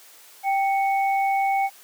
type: tone pair together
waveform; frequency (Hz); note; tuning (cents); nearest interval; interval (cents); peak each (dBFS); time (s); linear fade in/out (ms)
sine; 784 / 2217; G5 / C#7; 0 / 0; octave + tritone; 1800; -19 / -29; 0.43-1.7; 50
effects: white hiss -49 dBFS RMS until 1.83 s + high-pass 400 Hz 12 dB/octave